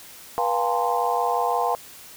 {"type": "tone cluster", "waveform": "sine", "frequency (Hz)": [484.4, 703, 814, 900, 1043], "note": ["B4", "F5", "G#5", "A5", "C6"], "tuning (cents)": [-34, 11, -35, 39, -6], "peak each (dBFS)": [-27, -25, -26, -28, -27], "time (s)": [0.38, 1.75], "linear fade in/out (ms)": 0, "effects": ["white hiss -44 dBFS RMS until 2.16 s"]}